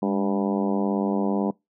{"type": "harmonic tone with a mistuned harmonic", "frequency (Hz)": 98, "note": "G2", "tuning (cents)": 0, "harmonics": [2, 3, 4, 5, 6, 7, 8, 9, 10], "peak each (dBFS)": [-24, -28, -30, -32, -34, -35, -36, -37, -38], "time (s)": [0.02, 1.51], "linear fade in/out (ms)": 5, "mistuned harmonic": 2, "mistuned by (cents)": 62, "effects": ["noise-tail reverb RT60 0.2 s tail -24 dB re dry"]}